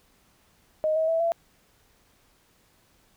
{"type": "tone with pitch steps", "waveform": "sine", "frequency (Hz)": [622.3, 638.7, 655.5, 672.8], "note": ["D#5", "D#5", "E5", "E5"], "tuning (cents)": [0, 45, -10, 35], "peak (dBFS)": -21, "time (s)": [0.84, 1.32], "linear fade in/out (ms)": 0, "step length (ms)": 120, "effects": ["pink hiss -63 dBFS RMS until 3.16 s"]}